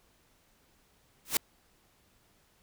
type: noise with exponential growth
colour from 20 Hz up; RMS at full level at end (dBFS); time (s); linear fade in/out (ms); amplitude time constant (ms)
white; -22; 1.25-1.37; 2; 26
effects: pink hiss -67 dBFS RMS until 2.62 s